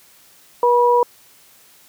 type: tone pair together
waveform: sine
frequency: 482.6 / 971 Hz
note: B4 / B5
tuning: -40 / -30 cents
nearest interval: octave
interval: 1210 cents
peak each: -14 dBFS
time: 0.63-1.03 s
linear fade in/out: 2 ms
effects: white hiss -50 dBFS RMS until 1.88 s + high-pass 60 Hz 12 dB/octave